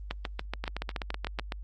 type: two click trains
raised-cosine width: 0.3 ms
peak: -17 / -16 dBFS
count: 8 / 10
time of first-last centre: 0.64-1.522 / 0.11-1.388 s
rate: 7.94 / 7.04 Hz
effects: added 50 Hz sine -38 dBFS peak until 1.63 s + Opus 32 kbps